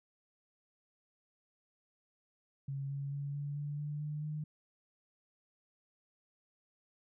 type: tone with pitch steps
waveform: sine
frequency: 137.9 / 139.83 / 141.78 / 143.76 / 145.76 / 147.8 / 149.86 / 151.95 Hz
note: C#3 / C#3 / C#3 / D3 / D3 / D3 / D3 / D#3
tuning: -9 / +15 / +39 / -37 / -13 / +11 / +35 / -41 cents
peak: -36 dBFS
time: 2.68-4.44 s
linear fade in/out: 5 ms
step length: 220 ms
effects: none